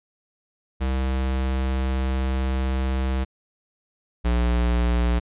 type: tone pair in turn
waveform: square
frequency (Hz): 65.41 / 59.61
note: C2 / A#1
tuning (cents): 0 / +39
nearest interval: major second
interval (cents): 161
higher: first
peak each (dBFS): -22 / -19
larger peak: second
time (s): 0.8-3.25 / 4.24-5.2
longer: first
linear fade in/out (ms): 20
effects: resampled to 8000 Hz